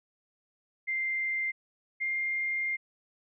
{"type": "tone pair in turn", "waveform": "sine", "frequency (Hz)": [2093, 2112], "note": ["C7", "C7"], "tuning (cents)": [0, 16], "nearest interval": "unison", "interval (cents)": 16, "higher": "second", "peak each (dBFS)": -28, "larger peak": "neither", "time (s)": [[0.87, 1.52], [2, 2.77]], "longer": "second", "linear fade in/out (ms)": 20, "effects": []}